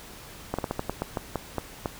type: slowing click train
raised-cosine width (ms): 1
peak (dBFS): -13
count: 11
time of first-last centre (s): 0.54-1.858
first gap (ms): 46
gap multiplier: 1.22
effects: pink hiss -45 dBFS RMS until 1.99 s